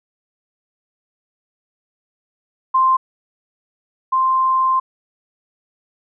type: tone pair in turn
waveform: sine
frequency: 1046.5 / 1046.5 Hz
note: C6 / C6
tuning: 0 / 0 cents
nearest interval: unison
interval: 0 cents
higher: neither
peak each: -11 / -13 dBFS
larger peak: first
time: 2.74-2.97 / 4.12-4.8 s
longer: second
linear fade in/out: 10 ms
effects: none